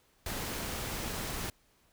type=noise; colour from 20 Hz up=pink; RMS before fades=-37 dBFS; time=0.26-1.5 s; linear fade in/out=2 ms; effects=pink hiss -68 dBFS RMS until 1.92 s

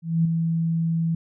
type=tone with ADSR envelope; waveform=sine; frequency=164.81 Hz; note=E3; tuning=in tune; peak=-15 dBFS; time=0.02-1.15 s; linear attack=230 ms; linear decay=5 ms; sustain=-5 dB; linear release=5 ms; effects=none

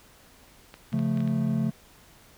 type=clicks; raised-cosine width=0.3 ms; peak=-27 dBFS; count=6; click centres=0.741 / 0.928 / 0.991 / 1.174 / 1.205 / 1.276 s
type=chord; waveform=triangle; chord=Db augmented; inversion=none; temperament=equal; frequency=138.59 / 174.61 / 220 Hz; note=Db3 / F3 / A3; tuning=0 / 0 / 0 cents; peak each=-26 / -28 / -24 dBFS; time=0.92-1.71 s; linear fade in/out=20 ms
effects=pink hiss -55 dBFS RMS until 2.37 s

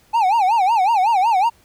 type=tone with vibrato; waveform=triangle; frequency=830 Hz; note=G#5; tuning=1 cent flat; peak=-11 dBFS; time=0.13-1.5 s; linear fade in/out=20 ms; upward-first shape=sine; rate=5.4 Hz; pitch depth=220 cents each way; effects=pink hiss -55 dBFS RMS until 1.64 s

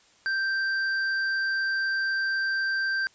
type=tone with tanh clipping; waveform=triangle; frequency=1568 Hz; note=G6; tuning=in tune; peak=-26 dBFS; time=0.26-3.07 s; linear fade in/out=0 ms; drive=14 dB; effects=white hiss -59 dBFS RMS until 3.14 s + resampled to 16000 Hz

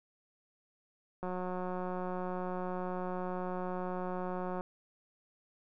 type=click train; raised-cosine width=1 ms; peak=-25 dBFS; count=616; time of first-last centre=1.23-4.609 s; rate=182 Hz; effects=none

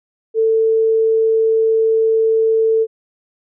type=tone; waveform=sine; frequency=445.6 Hz; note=A4; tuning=22 cents sharp; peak=-11 dBFS; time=0.34-2.87 s; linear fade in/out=50 ms; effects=none

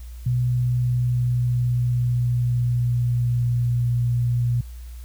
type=tone with pitch glide; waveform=sine; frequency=123.47 to 120.72 Hz; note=B2 to B2; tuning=0 to -39 cents; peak=-18 dBFS; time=0.26-4.61 s; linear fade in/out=5 ms; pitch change=-39 cents; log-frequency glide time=0.57-3.53 s; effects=added 60 Hz sine -34 dBFS peak until 5.04 s + white hiss -53 dBFS RMS until 5.04 s

